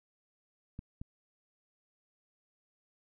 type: clicks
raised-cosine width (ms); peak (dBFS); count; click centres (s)
5; -29; 2; 0.791 / 1.015
effects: none